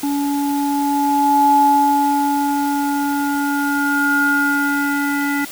square tone with low-pass filter sweep, 284.5 Hz, C#4, 45 cents sharp, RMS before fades -17 dBFS, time 0.03-5.45 s, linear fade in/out 5 ms, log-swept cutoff 640 to 1800 Hz, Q 8.4, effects white hiss -33 dBFS RMS until 5.51 s

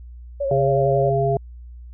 sine tone with vibrato, 554.4 Hz, C#5, in tune, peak -20 dBFS, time 0.4-1.1 s, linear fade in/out 10 ms, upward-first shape sine, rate 11 Hz, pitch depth 49 cents each way
harmonic tone, 136.4 Hz, C#3, 28 cents flat, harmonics 1 / 3 / 5, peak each -21 / -21 / -21 dBFS, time 0.51-1.37 s, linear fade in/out 2 ms
effects added 60 Hz sine -36 dBFS peak until 1.93 s

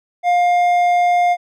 sine tone with hard clipping, 707 Hz, F5, 21 cents sharp, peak -13 dBFS, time 0.23-1.37 s, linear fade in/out 50 ms, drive 6 dB, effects none

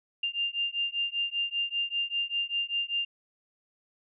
sine beating tone pair, 2794 / 2799.1 Hz, F7 / F7, 0 / +3 cents, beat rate 5.1 Hz, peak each -31 dBFS, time 0.23-3.05 s, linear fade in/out 5 ms, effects none

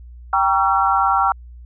sine chord, G diminished seventh, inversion none, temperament just, 784 / 940.8 / 1128.9 / 1354.7 Hz, G5 / Bb5 / Db6 / Fb6, 0 / +16 / +31 / +47 cents, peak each -18 / -21 / -21 / -18 dBFS, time 0.33-1.32 s, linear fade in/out 2 ms, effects added 60 Hz sine -36 dBFS peak until 1.65 s

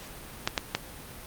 clicks, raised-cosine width 0.2 ms, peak -7 dBFS, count 3, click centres 0.475 / 0.578 / 0.75 s, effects pink hiss -44 dBFS RMS until 1.26 s + Opus 48 kbps

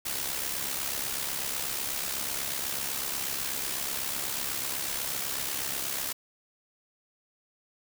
white noise with amplitude modulation, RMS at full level -30 dBFS, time 0.05-6.13 s, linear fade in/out 10 ms, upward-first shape sine, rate 68.1 Hz, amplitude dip 55%, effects none

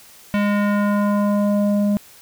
square tone with low-pass filter sweep, 205 Hz, G#3, 22 cents flat, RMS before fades -18 dBFS, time 0.34-1.97 s, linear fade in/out 0 ms, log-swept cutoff 2500 to 440 Hz, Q 1.6, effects white hiss -46 dBFS RMS until 2.21 s

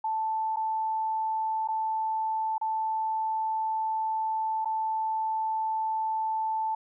sine tone with dropouts, 880 Hz, A5, in tune, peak -26 dBFS, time 0.04-6.75 s, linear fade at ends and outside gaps 5 ms, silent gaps 0.561-0.568 / 1.676-1.685 / 2.581-2.613 / 4.647-4.655 s, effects none

